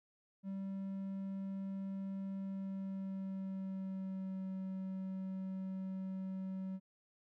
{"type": "tone with pitch glide", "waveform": "triangle", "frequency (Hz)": [194, 189.57], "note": ["G3", "F#3"], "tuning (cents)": [-18, 42], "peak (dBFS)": -37, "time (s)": [0.43, 6.8], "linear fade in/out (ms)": 50, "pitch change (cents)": -40, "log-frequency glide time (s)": [2.37, 4.46], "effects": []}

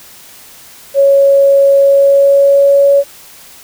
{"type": "tone with pitch glide", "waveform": "sine", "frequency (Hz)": [554.4, 560.8], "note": ["C#5", "C#5"], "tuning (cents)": [0, 20], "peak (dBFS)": -4, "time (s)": [0.94, 3.04], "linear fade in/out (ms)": 50, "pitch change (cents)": 20, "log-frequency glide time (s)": [1.77, 2.91], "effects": ["white hiss -37 dBFS RMS until 3.63 s"]}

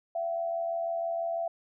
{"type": "tone pair together", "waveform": "sine", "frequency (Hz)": [673, 759.1], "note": ["E5", "F#5"], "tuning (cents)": [36, 44], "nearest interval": "major second", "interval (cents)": 208, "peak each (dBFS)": [-29, -38], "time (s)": [0.15, 1.48], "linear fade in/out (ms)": 5, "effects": []}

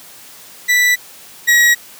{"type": "tone pair in turn", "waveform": "40% pulse", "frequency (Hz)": [1971, 1908.3], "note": ["B6", "A#6"], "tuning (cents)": [-4, 40], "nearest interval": "minor second", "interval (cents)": 56, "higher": "first", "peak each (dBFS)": [-9, -7], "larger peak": "second", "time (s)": [[0.68, 0.96], [1.47, 1.75]], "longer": "neither", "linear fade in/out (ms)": 20, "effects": ["white hiss -39 dBFS RMS until 1.99 s", "high-pass 100 Hz 12 dB/octave"]}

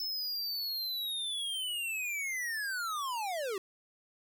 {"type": "linear sweep", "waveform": "square", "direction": "down", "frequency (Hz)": [5274, 364.4], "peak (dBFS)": -34, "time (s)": [0, 3.58], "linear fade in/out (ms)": 2, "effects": []}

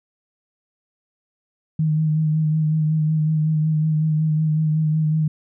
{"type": "tone with vibrato", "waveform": "sine", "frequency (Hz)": 155.56, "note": "D#3", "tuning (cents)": 0, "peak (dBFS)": -16, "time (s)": [1.79, 5.28], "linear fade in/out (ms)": 5, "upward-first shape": "sine", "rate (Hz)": 5.4, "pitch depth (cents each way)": 27, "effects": []}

